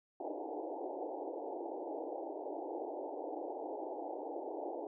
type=band-pass noise; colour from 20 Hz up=pink; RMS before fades=-42 dBFS; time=0.2-4.87 s; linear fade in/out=2 ms; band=290 to 880 Hz; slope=96 dB/octave; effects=none